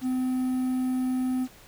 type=tone with quantisation; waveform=triangle; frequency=255.8 Hz; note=C4; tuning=39 cents flat; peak=-22 dBFS; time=0.01-1.48 s; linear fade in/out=50 ms; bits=8; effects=pink hiss -52 dBFS RMS until 1.67 s